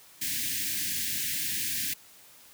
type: band-stop noise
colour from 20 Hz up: white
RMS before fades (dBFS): -31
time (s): 0.21-1.94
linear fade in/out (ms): 10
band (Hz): 330 to 1600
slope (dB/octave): 96
effects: white hiss -54 dBFS RMS until 2.53 s + high-pass 60 Hz 12 dB/octave